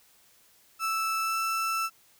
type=tone with pitch glide; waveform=35% pulse; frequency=1318 to 1327.2 Hz; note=E6 to E6; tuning=-1 to +11 cents; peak=-25 dBFS; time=0.79-1.9 s; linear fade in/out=50 ms; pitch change=+12 cents; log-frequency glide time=1.21-1.38 s; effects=white hiss -61 dBFS RMS until 2.19 s